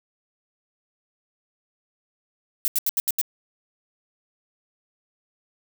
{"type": "noise bursts", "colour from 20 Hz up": "violet", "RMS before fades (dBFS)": -22, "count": 6, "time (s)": [2.65, 3.214], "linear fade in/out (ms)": 0, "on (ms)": 29, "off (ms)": 78, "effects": []}